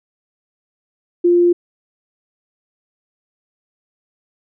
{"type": "tone", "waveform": "sine", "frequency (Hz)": 349.2, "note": "F4", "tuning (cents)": 0, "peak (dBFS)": -9, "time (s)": [1.24, 1.53], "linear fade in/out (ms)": 10, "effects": []}